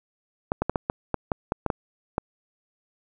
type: clicks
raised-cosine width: 1 ms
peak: -9 dBFS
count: 11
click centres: 0.519 / 0.62 / 0.696 / 0.758 / 0.899 / 1.143 / 1.318 / 1.521 / 1.663 / 1.702 / 2.181 s
effects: none